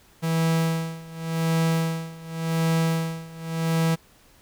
45% pulse tone with tremolo, 163.4 Hz, E3, 15 cents flat, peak -19 dBFS, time 0.22-3.96 s, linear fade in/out 20 ms, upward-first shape sine, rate 0.89 Hz, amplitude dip 90%, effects pink hiss -56 dBFS RMS until 4.41 s

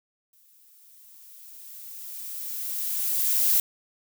violet noise with exponential growth, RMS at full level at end -20 dBFS, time 0.33-3.6 s, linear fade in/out 2 ms, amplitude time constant 710 ms, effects none

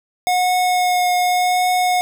square tone with vibrato, 725 Hz, F#5, 35 cents flat, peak -15 dBFS, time 0.27-2.01 s, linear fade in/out 0 ms, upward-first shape triangle, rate 0.87 Hz, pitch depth 13 cents each way, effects none

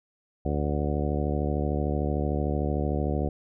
harmonic tone, 73.3 Hz, D2, 3 cents flat, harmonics 1 / 2 / 3 / 4 / 5 / 6 / 7 / 8 / 10, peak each -28 / -31 / -33 / -34 / -35 / -36 / -36 / -37 / -38 dBFS, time 0.45-3.29 s, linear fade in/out 5 ms, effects none

